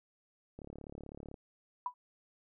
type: click train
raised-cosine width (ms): 2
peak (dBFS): -33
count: 28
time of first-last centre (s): 0.59-1.342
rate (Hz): 35.9
type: tone with exponential decay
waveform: sine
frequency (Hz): 987.8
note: B5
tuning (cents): 0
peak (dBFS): -29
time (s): 1.86-1.94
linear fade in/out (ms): 2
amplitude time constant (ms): 17
effects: none